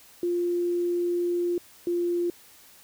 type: tone pair in turn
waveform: sine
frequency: 349.6 / 348 Hz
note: F4 / F4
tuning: +2 / -6 cents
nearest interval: unison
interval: 8 cents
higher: first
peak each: -23 dBFS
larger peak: neither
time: 0.23-1.58 / 1.87-2.3 s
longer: first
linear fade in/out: 2 ms
effects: white hiss -53 dBFS RMS until 2.83 s